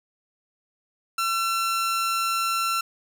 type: tone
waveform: sawtooth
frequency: 1350 Hz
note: E6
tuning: 41 cents sharp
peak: -19 dBFS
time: 1.18-2.81 s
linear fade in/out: 5 ms
effects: none